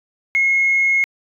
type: tone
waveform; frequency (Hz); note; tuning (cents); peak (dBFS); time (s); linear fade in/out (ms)
sine; 2164; C#7; -42; -12; 0.35-1.04; 0
effects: tanh soft clip ceiling -8 dBFS